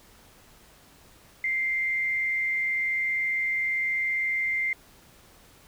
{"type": "tone with frequency modulation", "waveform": "sine", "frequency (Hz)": 2093, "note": "C7", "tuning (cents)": 0, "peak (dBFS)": -24, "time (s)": [1.44, 4.73], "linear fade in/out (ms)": 2, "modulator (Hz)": 137, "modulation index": 0.27, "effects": ["pink hiss -55 dBFS RMS until 5.67 s"]}